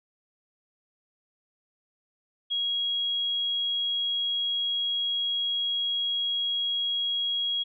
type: tone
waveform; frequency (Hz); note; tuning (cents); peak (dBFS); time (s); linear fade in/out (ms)
sine; 3300; G#7; -12; -25; 2.5-7.64; 20
effects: none